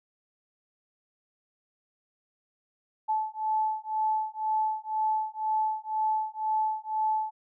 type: beating tone pair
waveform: sine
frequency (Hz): 867 / 869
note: A5 / A5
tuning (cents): -26 / -22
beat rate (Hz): 2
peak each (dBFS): -29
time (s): 3.08-7.31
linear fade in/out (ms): 20
effects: none